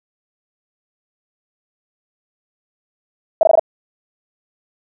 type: tone bursts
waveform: sine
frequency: 649 Hz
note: E5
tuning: 27 cents flat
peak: -6 dBFS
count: 5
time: 3.41-3.595 s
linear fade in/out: 2 ms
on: 21 ms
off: 20 ms
effects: none